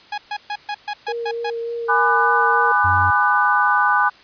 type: tone bursts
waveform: sawtooth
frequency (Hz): 830.6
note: G#5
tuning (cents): 0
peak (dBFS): -19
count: 8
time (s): 0.12-1.502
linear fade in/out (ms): 5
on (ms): 59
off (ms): 130
type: tone with vibrato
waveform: sine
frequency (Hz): 466.2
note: A#4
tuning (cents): 0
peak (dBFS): -23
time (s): 1.08-2.72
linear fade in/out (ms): 5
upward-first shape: sine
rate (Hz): 3.4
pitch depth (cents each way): 14
type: chord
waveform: sine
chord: G# half-diminished seventh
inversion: none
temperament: just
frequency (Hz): 830.6 / 996.7 / 1196.1 / 1495.1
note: G#5 / B5 / D6 / F#6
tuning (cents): 0 / +16 / +31 / +18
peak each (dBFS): -20 / -20 / -19 / -18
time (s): 1.88-4.1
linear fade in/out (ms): 20
type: tone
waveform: triangle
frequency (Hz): 92.5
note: F#2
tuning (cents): 0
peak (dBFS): -20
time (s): 2.84-3.11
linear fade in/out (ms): 10
effects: white hiss -47 dBFS RMS until 4.23 s + resampled to 11025 Hz